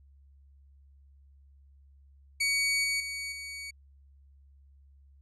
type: tone with level steps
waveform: sawtooth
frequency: 2250 Hz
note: C#7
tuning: 25 cents sharp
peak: -22 / -24 / -31 / -35 dBFS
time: 2.4-3.71 s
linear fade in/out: 10 ms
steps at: 2.84 / 3 / 3.32 s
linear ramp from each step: 2 ms
effects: added 69 Hz sine -55 dBFS peak until 5.21 s + resampled to 24000 Hz